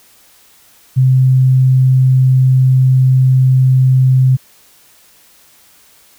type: tone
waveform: sine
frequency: 130 Hz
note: C3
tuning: 11 cents flat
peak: -6 dBFS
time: 0.96-4.37 s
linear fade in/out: 20 ms
effects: white hiss -47 dBFS RMS until 6.18 s